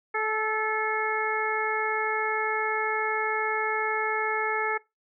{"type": "harmonic tone with a mistuned harmonic", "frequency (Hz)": 433.7, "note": "A4", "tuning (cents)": -25, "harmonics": [1, 2, 3, 4, 5], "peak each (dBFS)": [-31, -31, -31, -31, -31], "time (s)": [0.14, 4.78], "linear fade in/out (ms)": 10, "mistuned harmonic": 3, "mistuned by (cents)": 20, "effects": ["noise-tail reverb RT60 0.2 s tail -20 dB re dry"]}